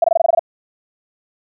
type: tone bursts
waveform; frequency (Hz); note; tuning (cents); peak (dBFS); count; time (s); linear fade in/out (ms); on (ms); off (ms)
sine; 670; E5; +28; -8; 9; 0.02-0.394; 5; 22; 22
effects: none